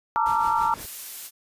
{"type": "chord", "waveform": "sine", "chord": "Bb major seventh", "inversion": "third", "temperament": "equal with one note detuned", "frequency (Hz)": [880, 932.3, 1174.7, 1361.9], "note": ["A5", "Bb5", "D6", "F6"], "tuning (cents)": [0, 0, 0, -44], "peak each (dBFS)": [-25, -23, -27, -27], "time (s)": [0.16, 0.74], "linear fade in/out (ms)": 0}
{"type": "noise with tremolo", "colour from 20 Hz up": "pink", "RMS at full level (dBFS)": -39, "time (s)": [0.26, 0.86], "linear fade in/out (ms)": 0, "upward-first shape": "triangle", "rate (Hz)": 6.1, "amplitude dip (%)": 65}
{"type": "noise", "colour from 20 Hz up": "blue", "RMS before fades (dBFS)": -35, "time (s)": [0.77, 1.31], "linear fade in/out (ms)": 50}
{"effects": ["resampled to 32000 Hz"]}